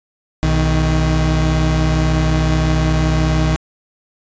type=tone pair together; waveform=35% pulse; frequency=61.74 / 157.2 Hz; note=B1 / D#3; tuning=0 / +18 cents; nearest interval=octave + major third; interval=1618 cents; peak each=-14 dBFS; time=0.43-3.56 s; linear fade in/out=0 ms; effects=resampled to 16000 Hz